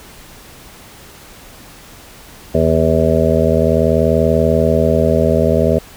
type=harmonic tone; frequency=80.5 Hz; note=E2; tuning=41 cents flat; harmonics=1 / 2 / 3 / 5 / 6 / 7 / 8; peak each=-18 / -18 / -18 / -18 / -18 / -18 / -18 dBFS; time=2.54-5.79 s; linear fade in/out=10 ms; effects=pink hiss -39 dBFS RMS until 5.96 s